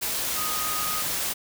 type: tone in noise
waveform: sine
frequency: 1244.5 Hz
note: D#6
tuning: in tune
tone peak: -31 dBFS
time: 0.36-1.03 s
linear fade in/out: 20 ms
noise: white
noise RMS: -28 dBFS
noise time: 0.01-1.34 s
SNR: -6 dB
effects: none